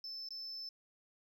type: tone with dropouts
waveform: triangle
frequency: 5274 Hz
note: E8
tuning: in tune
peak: -40 dBFS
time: 0.04-0.69 s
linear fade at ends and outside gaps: 2 ms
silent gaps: 0.288-0.306 s
effects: tanh soft clip ceiling -38 dBFS